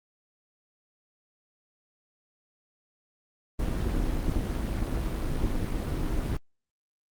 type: noise with amplitude modulation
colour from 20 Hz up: brown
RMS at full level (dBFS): -25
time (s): 3.59-6.37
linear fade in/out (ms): 5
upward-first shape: sine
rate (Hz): 281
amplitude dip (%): 60
effects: Opus 24 kbps